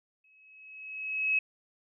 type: tone with exponential growth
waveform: sine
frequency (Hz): 2567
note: E7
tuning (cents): -47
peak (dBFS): -22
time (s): 0.24-1.39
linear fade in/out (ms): 5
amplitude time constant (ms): 250
effects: none